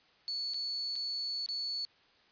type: tone with dropouts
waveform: sine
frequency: 4435 Hz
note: C#8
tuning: in tune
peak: -33 dBFS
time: 0.28-1.85 s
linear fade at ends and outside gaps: 0 ms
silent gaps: 0.536-0.543 / 0.956-0.961 / 1.461-1.488 s
effects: white hiss -65 dBFS RMS until 2.31 s + resampled to 11025 Hz